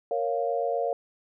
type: chord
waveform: sine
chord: Bb minor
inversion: none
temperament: equal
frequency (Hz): 466.2 / 554.4 / 698.5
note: Bb4 / Db5 / F5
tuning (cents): 0 / 0 / 0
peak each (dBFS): -29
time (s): 0.11-0.93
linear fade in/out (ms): 2
effects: none